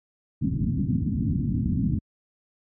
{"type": "low-pass noise", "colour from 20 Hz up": "white", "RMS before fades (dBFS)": -24, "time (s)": [0.41, 1.99], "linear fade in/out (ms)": 10, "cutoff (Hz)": 260, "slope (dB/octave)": 48, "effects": ["high-pass 60 Hz 12 dB/octave"]}